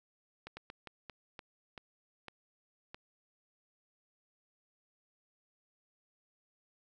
slowing click train, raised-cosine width 0.3 ms, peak -29 dBFS, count 9, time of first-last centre 0.47-2.945 s, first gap 100 ms, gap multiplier 1.31, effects none

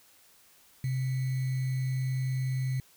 sine tone with sample-and-hold, 130.4 Hz, C3, 5 cents flat, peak -27 dBFS, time 0.84-2.8 s, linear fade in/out 2 ms, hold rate 2100 Hz, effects white hiss -60 dBFS RMS until 2.96 s

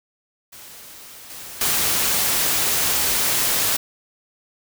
white noise with level steps, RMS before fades -41 / -36 / -20 dBFS, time 0.52-3.77 s, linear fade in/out 10 ms, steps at 1.3 / 1.61 s, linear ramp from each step 2 ms, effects none

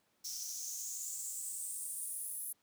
white noise with high-pass filter sweep, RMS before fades -42 dBFS, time 0.24-2.53 s, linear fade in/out 10 ms, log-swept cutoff 5500 to 11000 Hz, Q 6.4, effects pink hiss -75 dBFS RMS until 2.62 s + high-pass 150 Hz 12 dB/octave

